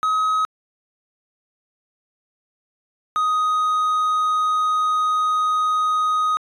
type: tone pair in turn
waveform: triangle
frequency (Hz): 1270 / 1250.3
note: D#6 / D#6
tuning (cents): +35 / +8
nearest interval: unison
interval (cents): 27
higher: first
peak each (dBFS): -15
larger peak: neither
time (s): 0.03-0.45 / 3.16-6.37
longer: second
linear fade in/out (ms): 0
effects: resampled to 24000 Hz